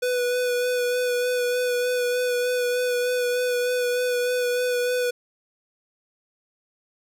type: tone with vibrato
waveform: square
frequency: 493.9 Hz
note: B4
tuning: in tune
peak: -22 dBFS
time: 0.02-5.11 s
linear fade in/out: 10 ms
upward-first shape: sine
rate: 3.3 Hz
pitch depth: 18 cents each way
effects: none

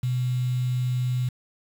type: tone with quantisation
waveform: sine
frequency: 125.5 Hz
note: B2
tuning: 28 cents sharp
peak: -22 dBFS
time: 0.03-1.29 s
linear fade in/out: 5 ms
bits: 7
effects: none

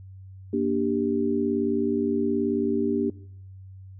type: chord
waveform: sine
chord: G minor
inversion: first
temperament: just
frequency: 235.2 / 294 / 392 Hz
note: Bb3 / D4 / G4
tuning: +16 / +2 / 0 cents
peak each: -26 dBFS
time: 0.53-3.1 s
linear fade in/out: 5 ms
effects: noise-tail reverb RT60 0.7 s tail -21 dB re dry + added 95 Hz sine -41 dBFS peak until 3.99 s

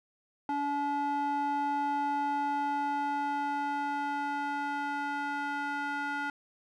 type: tone with band-pass filter sweep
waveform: square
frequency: 286.3 Hz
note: D4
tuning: 44 cents flat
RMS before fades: -32 dBFS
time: 0.49-6.3 s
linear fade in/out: 2 ms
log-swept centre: 750 to 1300 Hz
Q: 2.5
effects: none

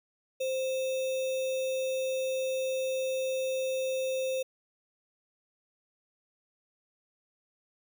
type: tone with sample-and-hold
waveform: sine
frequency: 523.3 Hz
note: C5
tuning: in tune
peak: -28 dBFS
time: 0.4-4.43 s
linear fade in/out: 10 ms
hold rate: 3150 Hz
effects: none

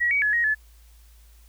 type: tone with pitch steps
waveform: sine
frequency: 1917 / 2262 / 1702 / 1882 / 1726 Hz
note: A#6 / C#7 / G#6 / A#6 / A6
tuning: +48 / +34 / +42 / +16 / -34 cents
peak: -19 dBFS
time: 0-0.55 s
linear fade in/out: 20 ms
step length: 110 ms
effects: added 56 Hz sine -49 dBFS peak until 1.48 s + white hiss -60 dBFS RMS until 1.48 s

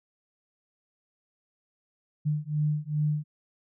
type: beating tone pair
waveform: sine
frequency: 149.2 / 151.7 Hz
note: D3 / D#3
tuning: +28 / -44 cents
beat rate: 2.5 Hz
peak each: -28 dBFS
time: 2.25-3.24 s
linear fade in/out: 20 ms
effects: none

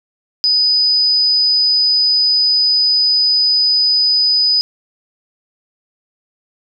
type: tone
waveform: sine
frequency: 4985 Hz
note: D#8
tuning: 2 cents sharp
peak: -10 dBFS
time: 0.44-4.61 s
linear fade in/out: 0 ms
effects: none

